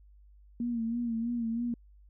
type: tone with vibrato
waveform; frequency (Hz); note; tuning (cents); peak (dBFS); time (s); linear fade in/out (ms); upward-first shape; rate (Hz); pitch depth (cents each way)
sine; 233.1; A#3; 0; -29; 0.6-1.74; 2; sine; 3.1; 57
effects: added 50 Hz sine -54 dBFS peak until 2.09 s